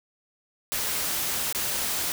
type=noise with dropouts; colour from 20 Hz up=white; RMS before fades=-28 dBFS; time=0.72-2.12 s; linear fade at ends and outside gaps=0 ms; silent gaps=1.526-1.548 s; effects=none